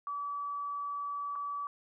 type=tone with dropouts; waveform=sine; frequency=1148 Hz; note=D6; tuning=40 cents flat; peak=-34 dBFS; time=0.07-1.67 s; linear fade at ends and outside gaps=1 ms; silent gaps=1.355-1.359 s; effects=none